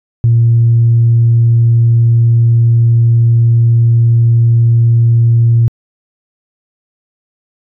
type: tone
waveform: sine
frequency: 116.54 Hz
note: A#2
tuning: in tune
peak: -4 dBFS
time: 0.24-5.68 s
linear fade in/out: 0 ms
effects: tanh soft clip ceiling -1 dBFS